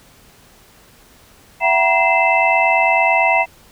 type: tone cluster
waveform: sine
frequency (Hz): 670 / 759 / 954 / 2067 / 2645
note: E5 / F#5 / A#5 / C7 / E7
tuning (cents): +28 / +44 / +40 / -22 / +5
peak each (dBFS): -18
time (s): 1.6-3.46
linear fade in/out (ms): 50
effects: pink hiss -48 dBFS RMS until 3.71 s